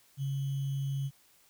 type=tone with sample-and-hold; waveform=sine; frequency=137.4 Hz; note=C#3; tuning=15 cents flat; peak=-30 dBFS; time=0.17-1.11 s; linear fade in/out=50 ms; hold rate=3150 Hz; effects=white hiss -64 dBFS RMS until 1.49 s